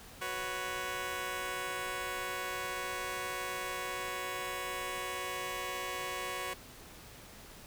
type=chord; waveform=10% pulse; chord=F# suspended fourth; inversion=none; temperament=just; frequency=370 / 493.3 / 555 Hz; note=F#4 / B4 / C#5; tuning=0 / -2 / +2 cents; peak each=-33 dBFS; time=0.21-6.54 s; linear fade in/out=10 ms; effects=pink hiss -52 dBFS RMS until 7.66 s